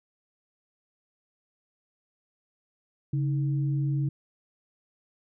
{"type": "tone pair together", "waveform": "sine", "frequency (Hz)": [140, 314.3], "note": ["C#3", "D#4"], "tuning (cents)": [18, 18], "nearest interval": "octave + major second", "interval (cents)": 1400, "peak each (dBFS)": [-24, -36], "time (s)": [3.13, 4.09], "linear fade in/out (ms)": 5, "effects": []}